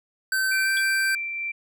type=tone with pitch glide; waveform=square; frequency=1542 to 1561.7 Hz; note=G6 to G6; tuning=-29 to -7 cents; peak=-22 dBFS; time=0.32-1.15 s; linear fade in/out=2 ms; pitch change=+22 cents; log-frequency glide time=0.63-0.68 s
type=tone with tremolo; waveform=sine; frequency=2349 Hz; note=D7; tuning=in tune; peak=-26 dBFS; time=0.51-1.52 s; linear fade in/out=10 ms; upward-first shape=triangle; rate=3.4 Hz; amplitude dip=25%
type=tone with exponential decay; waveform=triangle; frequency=3361 Hz; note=G#7; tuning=20 cents sharp; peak=-23 dBFS; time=0.77-0.84 s; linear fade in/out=1 ms; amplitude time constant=15 ms
effects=none